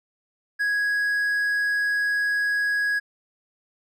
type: tone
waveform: triangle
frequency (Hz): 1661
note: G#6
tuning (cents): 0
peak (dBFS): -19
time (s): 0.59-3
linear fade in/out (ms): 20
effects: none